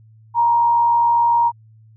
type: tone with frequency modulation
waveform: sine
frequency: 940 Hz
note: A#5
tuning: 14 cents sharp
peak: -12 dBFS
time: 0.34-1.52 s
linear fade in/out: 50 ms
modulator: 72.7 Hz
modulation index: 0.27
effects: added 110 Hz sine -45 dBFS peak until 1.96 s